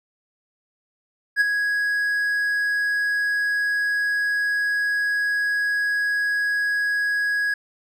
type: tone with ADSR envelope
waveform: triangle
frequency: 1661.2 Hz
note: G#6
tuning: in tune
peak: -11 dBFS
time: 1.36-7.54 s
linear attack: 48 ms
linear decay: 18 ms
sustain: -7 dB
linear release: 4 ms
effects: none